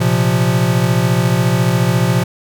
square chord, Bb suspended second, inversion none, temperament equal, 116.54 / 130.81 / 174.61 Hz, Bb2 / C3 / F3, 0 / 0 / 0 cents, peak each -17 dBFS, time 0-2.24 s, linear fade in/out 10 ms, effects none

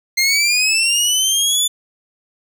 20% pulse linear sweep, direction up, 2093 to 3500 Hz, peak -8 dBFS, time 0.17-1.68 s, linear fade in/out 10 ms, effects none

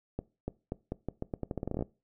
accelerating click train, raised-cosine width 2 ms, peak -20 dBFS, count 18, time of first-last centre 0.19-1.824 s, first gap 290 ms, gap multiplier 0.83, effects noise-tail reverb RT60 0.3 s tail -21 dB re dry

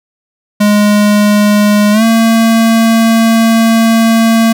square tone with pitch glide, 207.7 to 226.5 Hz, G#3 to A#3, 0 to -50 cents, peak -6 dBFS, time 0.6-4.53 s, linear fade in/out 10 ms, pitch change +150 cents, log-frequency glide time 1.92-2.03 s, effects none

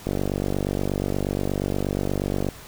click train, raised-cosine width 2 ms, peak -11 dBFS, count 118, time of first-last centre 0.07-2.487 s, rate 48.4 Hz, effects pink hiss -43 dBFS RMS until 2.67 s

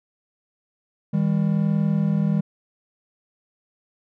triangle tone pair together, 159 / 200 Hz, D#3 / G3, +38 / +35 cents, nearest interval major third, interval 397 cents, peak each -19 dBFS, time 1.13-2.41 s, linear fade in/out 10 ms, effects none

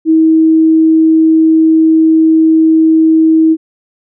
sine tone, 320 Hz, D#4, 49 cents sharp, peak -4 dBFS, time 0.05-3.57 s, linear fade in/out 50 ms, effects none

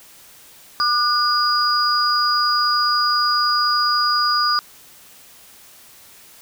sine tone cluster, 1201 / 1466 / 4885 Hz, D6 / F#6 / D#8, +38 / -16 / -33 cents, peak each -18 / -24 / -19 dBFS, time 0.8-4.59 s, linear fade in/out 0 ms, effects white hiss -46 dBFS RMS until 6.41 s

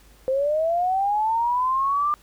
sine linear sweep, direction up, 515 to 1200 Hz, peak -19 dBFS, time 0.28-2.14 s, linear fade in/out 0 ms, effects added 50 Hz sine -52 dBFS peak until 2.22 s + pink hiss -55 dBFS RMS until 2.22 s

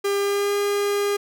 45% pulse tone with pitch glide, 400.8 to 406.4 Hz, G4 to G#4, +38 to -38 cents, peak -20 dBFS, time 0.04-1.17 s, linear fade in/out 10 ms, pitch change +24 cents, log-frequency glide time 0.18-0.56 s, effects none

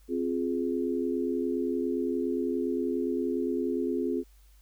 sine chord, F minor, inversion second, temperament just, 261.9 / 349.2 / 419.1 Hz, C4 / F4 / Ab4, +2 / 0 / +16 cents, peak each -30 / -31 / -32 dBFS, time 0.08-4.24 s, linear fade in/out 50 ms, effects added 50 Hz sine -54 dBFS peak until 4.61 s + white hiss -66 dBFS RMS until 4.61 s

